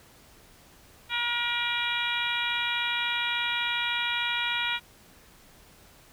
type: harmonic tone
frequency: 476.5 Hz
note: A#4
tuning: 38 cents sharp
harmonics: 2 / 3 / 4 / 5 / 6 / 7 / 8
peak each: -35 / -33 / -35 / -31 / -37 / -33 / -35 dBFS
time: 1.09-4.8 s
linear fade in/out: 50 ms
effects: pink hiss -55 dBFS RMS until 6.12 s